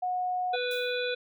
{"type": "tone", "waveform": "sine", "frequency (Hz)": 729, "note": "F#5", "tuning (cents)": -26, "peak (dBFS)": -27, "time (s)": [0.02, 0.56], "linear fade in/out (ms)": 10}
{"type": "harmonic tone", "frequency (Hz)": 493.9, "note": "B4", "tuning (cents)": 0, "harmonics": [1, 3, 5, 7, 8], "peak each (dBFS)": [-30, -35, -37, -38, -39], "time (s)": [0.53, 1.15], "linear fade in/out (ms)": 10}
{"type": "noise with exponential decay", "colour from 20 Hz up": "blue", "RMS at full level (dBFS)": -43, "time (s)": [0.71, 1.08], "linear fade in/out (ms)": 1, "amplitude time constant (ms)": 80}
{"effects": []}